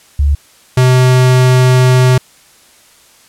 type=tone pair in turn; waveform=sine / square; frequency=71.6 / 127.58 Hz; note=D2 / C3; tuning=-43 / -43 cents; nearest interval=minor seventh; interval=1000 cents; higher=second; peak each=-7 / -6 dBFS; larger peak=second; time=0.19-0.35 / 0.77-2.18 s; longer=second; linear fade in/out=5 ms; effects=white hiss -45 dBFS RMS until 3.28 s + low-pass 11000 Hz 12 dB/octave